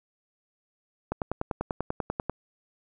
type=click train; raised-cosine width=1 ms; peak=-14 dBFS; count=13; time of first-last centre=1.12-2.296 s; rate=10.2 Hz; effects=none